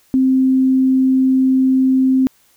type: tone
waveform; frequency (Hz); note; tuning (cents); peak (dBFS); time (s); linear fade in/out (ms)
sine; 261.8; C4; +1; -10; 0.14-2.27; 0
effects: white hiss -55 dBFS RMS until 2.56 s